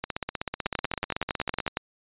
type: two click trains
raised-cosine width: 0.3 ms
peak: -13 / -10 dBFS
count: 27 / 13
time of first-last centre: 0.04-1.665 / 0.66-1.771 s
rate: 16 / 10.8 Hz
effects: resampled to 8000 Hz